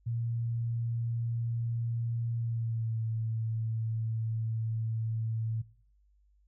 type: tone with pitch glide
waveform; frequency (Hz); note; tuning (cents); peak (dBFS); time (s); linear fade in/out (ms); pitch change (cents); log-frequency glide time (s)
sine; 116.54 to 112.18; A#2 to A2; 0 to +34; -30; 0.06-5.62; 10; -66; 2.35-2.98
effects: noise-tail reverb RT60 0.5 s tail -19 dB re dry + added 50 Hz sine -63 dBFS peak until 6.47 s